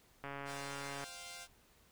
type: click train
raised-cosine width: 0.5 ms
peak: -29 dBFS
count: 113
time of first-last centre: 0.24-1.04 s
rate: 140 Hz
type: chord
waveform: 5% pulse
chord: C suspended fourth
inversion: none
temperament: equal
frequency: 523.3 / 698.5 / 784 Hz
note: C5 / F5 / G5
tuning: 0 / 0 / 0 cents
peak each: -43 / -38 / -42 dBFS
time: 0.45-1.48 s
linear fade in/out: 50 ms
effects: pink hiss -67 dBFS RMS until 1.91 s